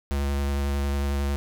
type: tone with vibrato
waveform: square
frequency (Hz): 70.2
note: C#2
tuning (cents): +22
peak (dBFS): -24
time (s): 0.11-1.36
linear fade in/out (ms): 0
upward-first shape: square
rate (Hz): 11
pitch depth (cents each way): 13
effects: none